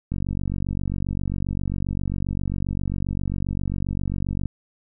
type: click train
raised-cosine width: 5 ms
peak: -14 dBFS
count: 207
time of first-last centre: 0.12-4.457 s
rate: 47.5 Hz
effects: none